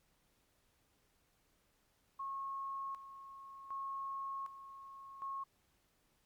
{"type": "tone with tremolo", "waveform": "sine", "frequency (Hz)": 1090, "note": "C#6", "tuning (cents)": -29, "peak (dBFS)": -39, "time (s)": [2.19, 5.44], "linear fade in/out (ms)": 10, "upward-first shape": "square", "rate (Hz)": 0.66, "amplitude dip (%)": 70, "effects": ["pink hiss -75 dBFS RMS until 6.25 s", "MP3 96 kbps"]}